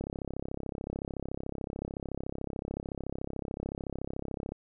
click train, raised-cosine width 2 ms, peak -22 dBFS, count 153, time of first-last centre 0.01-4.52 s, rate 33.7 Hz, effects none

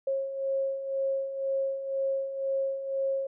sine beating tone pair, 540 / 542 Hz, C#5 / C#5, -45 / -39 cents, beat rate 2 Hz, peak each -35 / -28 dBFS, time 0.07-3.27 s, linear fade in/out 5 ms, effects none

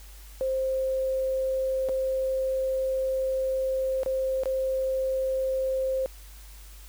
sine tone with dropouts, 526 Hz, C5, 9 cents sharp, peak -24 dBFS, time 0.41-6.06 s, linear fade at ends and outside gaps 0 ms, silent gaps 1.887-1.893 / 4.033-4.061 / 4.435-4.457 s, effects added 50 Hz sine -44 dBFS peak until 6.88 s + white hiss -52 dBFS RMS until 6.88 s

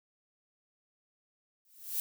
violet noise with exponential growth, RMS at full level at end -30 dBFS, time 1.65-2 s, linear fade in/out 1 ms, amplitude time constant 76 ms, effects none

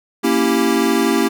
square chord, A# diminished seventh, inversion none, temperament equal, 233.1 / 277.2 / 329.6 / 392 Hz, A#3 / C#4 / E4 / G4, 0 / 0 / 0 / 0 cents, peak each -20 dBFS, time 0.23-1.29 s, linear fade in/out 20 ms, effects none

